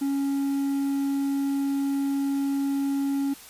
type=tone; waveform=triangle; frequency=277.2 Hz; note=C#4; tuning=in tune; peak=-21 dBFS; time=0.01-3.34 s; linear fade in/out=10 ms; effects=white hiss -46 dBFS RMS until 3.49 s + resampled to 32000 Hz